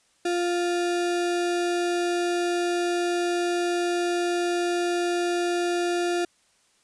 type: tone with sample-and-hold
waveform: sine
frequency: 349.2 Hz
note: F4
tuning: in tune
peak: -22 dBFS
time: 0.25-6.25 s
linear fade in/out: 5 ms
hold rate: 1050 Hz
effects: white hiss -64 dBFS RMS until 6.83 s + resampled to 22050 Hz